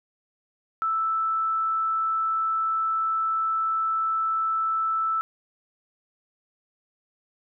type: tone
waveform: sine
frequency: 1318.5 Hz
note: E6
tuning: in tune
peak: -22 dBFS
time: 0.82-5.21 s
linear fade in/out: 0 ms
effects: none